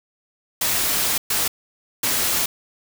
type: noise bursts at uneven times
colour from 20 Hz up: white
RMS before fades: -21 dBFS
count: 3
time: 0.61-1.18 / 1.3-1.48 / 2.03-2.46 s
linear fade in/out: 5 ms
effects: none